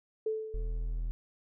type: tone with exponential decay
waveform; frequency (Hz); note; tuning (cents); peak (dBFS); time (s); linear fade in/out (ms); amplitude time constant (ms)
sine; 437.4; A4; -10; -27; 0.26-1; 5; 160
type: tone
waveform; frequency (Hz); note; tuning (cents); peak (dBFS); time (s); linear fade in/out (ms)
triangle; 41; E1; -9; -29; 0.54-1.11; 0
effects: none